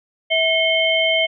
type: tone cluster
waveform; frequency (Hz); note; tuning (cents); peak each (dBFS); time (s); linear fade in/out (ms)
sine; 649 / 2169 / 3110; E5 / C#7 / G7; -27 / -38 / -14; -19; 0.3-1.27; 20
effects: none